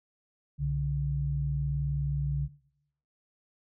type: tone pair together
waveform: sine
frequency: 63.72 / 142.9 Hz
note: C2 / D3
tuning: -45 / -47 cents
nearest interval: octave + major second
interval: 1398 cents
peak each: -33 / -27 dBFS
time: 0.58-2.49 s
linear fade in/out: 50 ms
effects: noise-tail reverb RT60 0.8 s tail -20 dB re dry

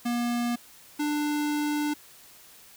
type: tone pair in turn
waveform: square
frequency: 239.2 / 296.4 Hz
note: A#3 / D4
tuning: +45 / +16 cents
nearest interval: major third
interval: 371 cents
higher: second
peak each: -26 dBFS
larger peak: neither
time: 0.05-0.56 / 0.99-1.94 s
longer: second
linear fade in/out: 10 ms
effects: white hiss -52 dBFS RMS until 2.76 s

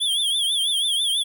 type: tone with vibrato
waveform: square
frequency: 3346 Hz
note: G#7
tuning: 12 cents sharp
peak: -20 dBFS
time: 0-1.24 s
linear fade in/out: 20 ms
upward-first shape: triangle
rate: 6.1 Hz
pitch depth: 130 cents each way
effects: none

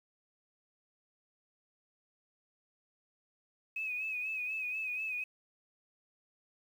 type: tone with vibrato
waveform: sine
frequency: 2540 Hz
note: D#7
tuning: 35 cents sharp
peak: -34 dBFS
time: 3.76-5.24 s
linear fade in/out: 5 ms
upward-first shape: sine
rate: 4.1 Hz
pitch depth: 58 cents each way
effects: 10-bit

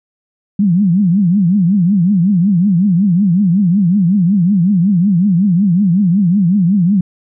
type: tone with vibrato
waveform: sine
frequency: 186.7 Hz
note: F#3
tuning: 16 cents sharp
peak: -8 dBFS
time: 0.59-7.01 s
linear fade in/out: 5 ms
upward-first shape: triangle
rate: 5.4 Hz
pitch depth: 250 cents each way
effects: none

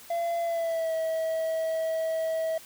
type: tone with pitch glide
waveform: triangle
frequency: 681 to 645.8 Hz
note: F5 to E5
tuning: -44 to -36 cents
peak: -24 dBFS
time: 0.1-2.58 s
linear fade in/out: 5 ms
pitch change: -92 cents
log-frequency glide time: 0.4-0.94 s
effects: white hiss -49 dBFS RMS until 2.65 s

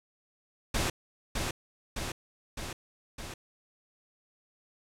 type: noise with echo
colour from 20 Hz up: pink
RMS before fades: -29 dBFS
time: 0.74-0.9 s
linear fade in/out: 5 ms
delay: 610 ms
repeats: 4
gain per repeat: -3 dB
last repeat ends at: 3.34 s
effects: low-pass 10000 Hz 12 dB/octave

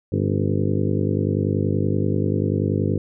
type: harmonic tone with a mistuned harmonic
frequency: 50.4 Hz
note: G1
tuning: 49 cents sharp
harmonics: 2 / 3 / 4 / 5 / 6 / 7 / 8 / 9 / 10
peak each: -23 / -25 / -26 / -30 / -28 / -29 / -29 / -31 / -34 dBFS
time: 0.12-2.98 s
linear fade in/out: 5 ms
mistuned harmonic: 6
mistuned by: -66 cents
effects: none

